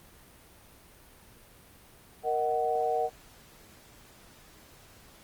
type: chord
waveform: sine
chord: D# minor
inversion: second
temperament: just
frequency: 466.7 / 622.3 / 746.7 Hz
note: A#4 / D#5 / F#5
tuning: +2 / 0 / +16 cents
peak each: -30 / -33 / -28 dBFS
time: 2.23-3.1 s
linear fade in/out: 50 ms
effects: pink hiss -55 dBFS RMS until 5.23 s + Opus 32 kbps